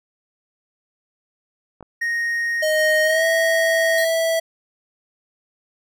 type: clicks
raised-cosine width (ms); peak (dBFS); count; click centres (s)
1; -26; 2; 1.808 / 1.827
type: tone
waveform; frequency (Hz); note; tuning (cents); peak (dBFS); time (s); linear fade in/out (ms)
triangle; 1864.7; A#6; 0; -18; 2.01-4.05; 10
type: tone with pitch glide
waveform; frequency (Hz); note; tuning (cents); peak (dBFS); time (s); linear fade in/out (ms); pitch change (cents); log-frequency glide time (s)
square; 621 to 655.7; D#5 to E5; -3 to -9; -18; 2.62-4.4; 10; +94; 3.03-3.25
type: tone with exponential decay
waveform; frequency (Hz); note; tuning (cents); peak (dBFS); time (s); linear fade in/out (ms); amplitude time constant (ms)
15% pulse; 4153; C8; -14; -21; 3.98-4.34; 1; 77
effects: none